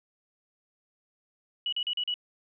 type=tone bursts; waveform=sine; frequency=2934 Hz; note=F#7; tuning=15 cents flat; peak=-27 dBFS; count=5; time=1.66-2.141 s; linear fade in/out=2 ms; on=65 ms; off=39 ms; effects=none